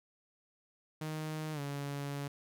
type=tone with pitch glide; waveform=sawtooth; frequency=155.56 to 141.83 Hz; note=D#3 to C#3; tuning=0 to +40 cents; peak=-33 dBFS; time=1.01-2.28 s; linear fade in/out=5 ms; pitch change=-160 cents; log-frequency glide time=1.53-1.6 s; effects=none